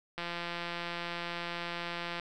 click train, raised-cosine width 0.3 ms, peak -21 dBFS, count 348, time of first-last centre 0.18-2.197 s, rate 172 Hz, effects none

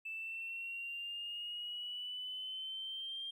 triangle exponential sweep, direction up, 2637 to 3199 Hz, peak -37 dBFS, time 0.05-3.31 s, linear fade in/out 10 ms, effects tanh soft clip ceiling -38 dBFS

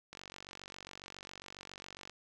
click train, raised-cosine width 0.2 ms, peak -29 dBFS, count 94, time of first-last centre 0.13-2.096 s, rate 47.3 Hz, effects none

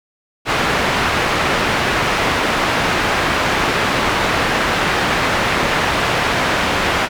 white low-pass noise, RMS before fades -17 dBFS, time 0.45-7.09 s, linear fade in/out 50 ms, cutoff 2000 Hz, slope 12 dB/octave, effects none

